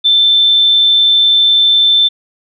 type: tone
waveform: sine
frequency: 3544 Hz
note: A7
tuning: 12 cents sharp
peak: -6 dBFS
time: 0.04-2.09 s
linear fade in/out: 20 ms
effects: none